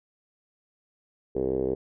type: tone with low-pass filter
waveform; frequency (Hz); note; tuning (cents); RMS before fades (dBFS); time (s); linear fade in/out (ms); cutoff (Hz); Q
5% pulse; 65.41; C2; 0; -27; 1.35-1.75; 10; 420; 5.5
effects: none